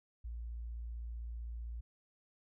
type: tone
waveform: sine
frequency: 57.8 Hz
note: A#1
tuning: 14 cents flat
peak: -40 dBFS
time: 0.24-1.81 s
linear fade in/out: 10 ms
effects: none